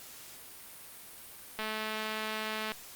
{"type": "click train", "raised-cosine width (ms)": 0.3, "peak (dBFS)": -20, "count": 246, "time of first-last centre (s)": [1.59, 2.719], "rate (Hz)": 217, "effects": ["white hiss -49 dBFS RMS until 2.95 s", "Opus 48 kbps"]}